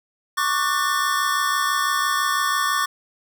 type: chord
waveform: square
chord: D major seventh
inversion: third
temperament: equal with one note detuned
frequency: 1108.7 / 1174.7 / 1480 / 1797 Hz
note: C#6 / D6 / F#6 / A6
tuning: 0 / 0 / 0 / +36 cents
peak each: -24 / -25 / -30 / -26 dBFS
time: 0.37-2.86 s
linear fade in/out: 10 ms
effects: none